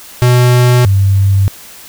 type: tone pair in turn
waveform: square / sine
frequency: 123.6 / 97.84 Hz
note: B2 / G2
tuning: +2 / -3 cents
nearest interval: major third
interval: 405 cents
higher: first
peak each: -6 dBFS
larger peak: neither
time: 0.22-0.85 / 0.85-1.48 s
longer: neither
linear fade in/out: 0 ms
effects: white hiss -34 dBFS RMS until 1.88 s